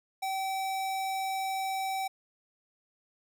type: tone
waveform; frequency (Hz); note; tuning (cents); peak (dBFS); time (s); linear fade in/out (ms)
square; 769; G5; -33; -31; 0.22-2.08; 10
effects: none